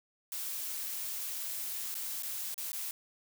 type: noise with dropouts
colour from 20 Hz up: blue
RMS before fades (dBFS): -38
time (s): 0.32-2.91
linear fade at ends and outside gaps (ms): 1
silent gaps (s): 1.943-1.951 / 2.224-2.232 / 2.543-2.579 / 2.719-2.73
effects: none